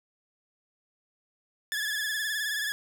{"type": "tone with vibrato", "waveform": "sawtooth", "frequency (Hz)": 1711, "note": "A6", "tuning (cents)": -49, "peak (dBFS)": -25, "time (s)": [1.72, 2.72], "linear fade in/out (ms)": 0, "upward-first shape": "sine", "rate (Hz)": 19, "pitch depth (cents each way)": 60, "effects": []}